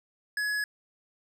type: tone with tanh clipping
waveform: sine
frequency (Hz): 1688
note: G#6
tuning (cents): +28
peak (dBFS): -29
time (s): 0.37-0.64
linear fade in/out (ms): 2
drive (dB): 15
effects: none